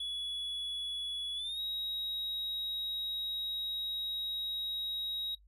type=tone with pitch glide; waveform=triangle; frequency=3390 to 3805 Hz; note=G#7 to A#7; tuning=+35 to +35 cents; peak=-34 dBFS; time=0-5.35 s; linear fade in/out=5 ms; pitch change=+200 cents; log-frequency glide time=1.35-1.6 s; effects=noise-tail reverb RT60 0.1 s tail -17 dB re dry + added 50 Hz sine -59 dBFS peak until 5.47 s